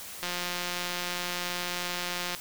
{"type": "click train", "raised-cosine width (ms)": 0.2, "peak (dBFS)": -15, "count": 376, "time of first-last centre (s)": [0.23, 2.349], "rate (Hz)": 177, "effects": ["white hiss -42 dBFS RMS until 2.4 s"]}